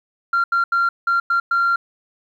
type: tone bursts at uneven times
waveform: sine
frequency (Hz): 1381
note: F6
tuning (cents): -20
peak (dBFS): -13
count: 6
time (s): 0.33-0.44 / 0.52-0.64 / 0.72-0.89 / 1.07-1.2 / 1.3-1.4 / 1.51-1.76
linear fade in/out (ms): 5
effects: tanh soft clip ceiling -12 dBFS + 9-bit